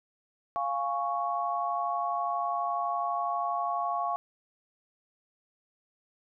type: chord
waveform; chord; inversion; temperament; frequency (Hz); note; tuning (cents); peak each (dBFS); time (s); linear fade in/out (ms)
sine; Db major; first; equal; 698.5 / 830.6 / 1108.7; F5 / Ab5 / Db6; 0 / 0 / 0; -31 / -35 / -31; 0.56-4.16; 0
effects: none